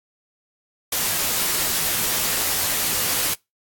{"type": "noise with comb filter", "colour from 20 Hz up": "white", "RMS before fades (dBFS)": -22, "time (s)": [0.92, 3.34], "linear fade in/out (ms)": 5, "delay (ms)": 15, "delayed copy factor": -0.5, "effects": ["noise-tail reverb RT60 0.2 s tail -24 dB re dry", "AAC 64 kbps"]}